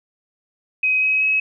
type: tone with pitch steps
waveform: sine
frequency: 2526 / 2544 / 2561 Hz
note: D#7 / D#7 / D#7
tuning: +26 / +38 / +49 cents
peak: -15 dBFS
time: 0.83-1.4 s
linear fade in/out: 5 ms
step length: 190 ms
effects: none